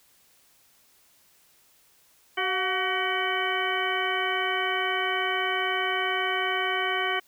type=harmonic tone with a mistuned harmonic; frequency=377.7 Hz; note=F#4; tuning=36 cents sharp; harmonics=1 / 2 / 3 / 4 / 5 / 6 / 8; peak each=-32 / -32 / -32 / -32 / -32 / -32 / -32 dBFS; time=2.37-7.2 s; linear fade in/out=10 ms; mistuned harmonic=2; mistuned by=-66 cents; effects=white hiss -61 dBFS RMS until 7.27 s